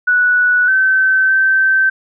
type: tone with pitch steps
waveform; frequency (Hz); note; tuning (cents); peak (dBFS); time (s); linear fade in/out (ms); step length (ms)
sine; 1475 / 1537 / 1550; F#6 / G6 / G6; -6 / -35 / -20; -9; 0.07-1.9; 10; 610
effects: none